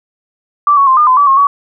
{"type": "tone with pitch steps", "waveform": "sine", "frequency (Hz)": [1166, 1112, 1048, 1210, 1023, 1150, 1079, 1131], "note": ["D6", "C#6", "C6", "D#6", "C6", "D6", "C#6", "C#6"], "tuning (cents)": [-13, 5, 2, -49, -39, -37, -47, 34], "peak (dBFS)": -5, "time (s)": [0.67, 1.47], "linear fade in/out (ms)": 2, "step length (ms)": 100, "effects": []}